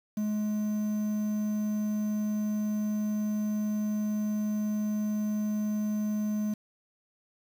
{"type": "tone with quantisation", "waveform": "triangle", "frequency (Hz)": 211.4, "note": "G#3", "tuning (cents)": 31, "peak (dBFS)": -25, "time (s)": [0.17, 6.54], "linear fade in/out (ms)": 5, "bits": 8, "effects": []}